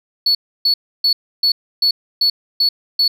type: tone bursts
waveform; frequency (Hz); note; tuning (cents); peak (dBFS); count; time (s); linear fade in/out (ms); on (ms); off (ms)
sine; 4418; C#8; -7; -9; 8; 0.26-3.08; 5; 90; 300
effects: tanh soft clip ceiling -9 dBFS